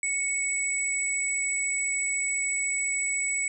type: tone pair together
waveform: sine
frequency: 2218 / 7884 Hz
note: C#7 / B8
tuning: 0 / -4 cents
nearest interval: octave + minor seventh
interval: 2196 cents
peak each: -28 dBFS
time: 0.03-3.48 s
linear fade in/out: 2 ms
effects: none